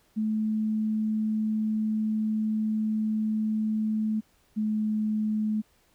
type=tone pair in turn; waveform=sine; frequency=216.6 / 214.6 Hz; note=A3 / A3; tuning=-27 / -43 cents; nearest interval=unison; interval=16 cents; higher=first; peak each=-24 dBFS; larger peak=neither; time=0.16-4.21 / 4.56-5.62 s; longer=first; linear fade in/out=20 ms; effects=pink hiss -65 dBFS RMS until 5.94 s